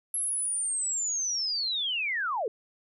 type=linear sweep; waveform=sine; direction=down; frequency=11240 to 392 Hz; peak=-27 dBFS; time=0.14-2.48 s; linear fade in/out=2 ms; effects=none